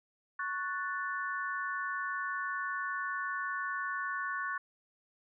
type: chord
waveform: sine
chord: F# minor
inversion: second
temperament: equal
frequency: 1108.7 / 1480 / 1760 Hz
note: C#6 / F#6 / A6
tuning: 0 / 0 / 0 cents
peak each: -37 / -37 / -39 dBFS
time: 0.39-4.58 s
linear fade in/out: 5 ms
effects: none